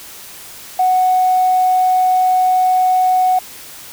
triangle tone with tanh clipping, 740 Hz, F#5, in tune, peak -10 dBFS, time 0.79-3.39 s, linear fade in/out 5 ms, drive 4 dB, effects white hiss -35 dBFS RMS until 3.92 s

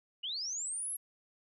sine linear sweep, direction up, 2811 to 11410 Hz, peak -35 dBFS, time 0.23-0.97 s, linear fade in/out 10 ms, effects none

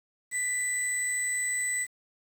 sine tone pair together, 1985 / 7988 Hz, B6 / B8, +8 / +19 cents, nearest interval 2 octaves, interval 2411 cents, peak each -28 dBFS, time 0.31-1.87 s, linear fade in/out 50 ms, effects tanh soft clip ceiling -23 dBFS + 8-bit

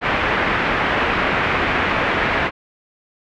white low-pass noise, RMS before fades -19 dBFS, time 0.01-2.51 s, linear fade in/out 50 ms, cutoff 2300 Hz, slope 24 dB/octave, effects none

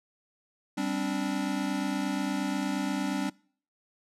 square chord, G suspended fourth, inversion none, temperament equal with one note detuned, 196 / 261.6 / 290.1 Hz, G3 / C4 / D4, 0 / 0 / -21 cents, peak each -34 / -34 / -32 dBFS, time 0.77-3.3 s, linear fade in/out 10 ms, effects noise-tail reverb RT60 0.5 s tail -24 dB re dry + low-pass 10000 Hz 12 dB/octave

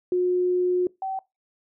sine tone pair in turn, 360.9 / 766.8 Hz, F#4 / G5, -43 / -38 cents, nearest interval octave + minor second, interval 1305 cents, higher second, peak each -19 / -26 dBFS, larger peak first, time 0.12-0.87 / 1.02-1.19 s, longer first, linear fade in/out 2 ms, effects noise-tail reverb RT60 0.2 s tail -22 dB re dry

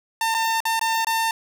sawtooth tone with dropouts, 902 Hz, A5, 43 cents sharp, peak -16 dBFS, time 0.21-1.31 s, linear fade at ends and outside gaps 2 ms, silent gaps 0.343-0.347 / 0.604-0.653 / 0.794-0.812 / 1.047-1.069 s, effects none

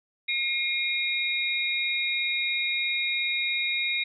sine tone cluster, 2141 / 2418 / 3779 Hz, C7 / D7 / A#7, +39 / +50 / +23 cents, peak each -29 dBFS, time 0.28-4.04 s, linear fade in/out 10 ms, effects none

